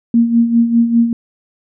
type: tone with tremolo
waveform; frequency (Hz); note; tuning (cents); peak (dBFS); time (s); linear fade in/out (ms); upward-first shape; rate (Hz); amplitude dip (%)
sine; 233.1; A#3; 0; -6; 0.14-1.13; 2; sine; 5; 65
effects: none